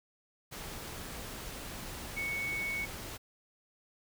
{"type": "tone in noise", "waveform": "sine", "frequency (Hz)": 2220, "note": "C#7", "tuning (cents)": 2, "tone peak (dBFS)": -33, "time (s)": [2.16, 2.86], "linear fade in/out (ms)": 20, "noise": "pink", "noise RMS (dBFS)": -43, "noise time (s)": [0.51, 3.18], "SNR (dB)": 7, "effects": []}